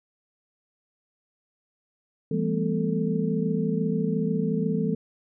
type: tone cluster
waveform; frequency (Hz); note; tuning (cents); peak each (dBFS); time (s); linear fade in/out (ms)
sine; 166.3 / 200.3 / 222.8 / 248.7 / 441.9; E3 / G3 / A3 / B3 / A4; +16 / +38 / +22 / +12 / +7; -27 / -28 / -31 / -31 / -30; 2.31-4.95; 5
effects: none